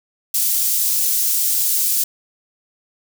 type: high-pass noise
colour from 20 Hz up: white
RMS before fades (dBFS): -18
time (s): 0.34-2.04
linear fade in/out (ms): 5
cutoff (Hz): 6200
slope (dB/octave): 12
effects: none